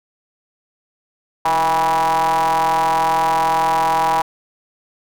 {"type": "ring-modulated tone", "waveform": "square", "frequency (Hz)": 83.1, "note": "E2", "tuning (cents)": 15, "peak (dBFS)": -12, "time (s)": [1.45, 4.22], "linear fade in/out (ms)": 5, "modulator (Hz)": 893, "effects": []}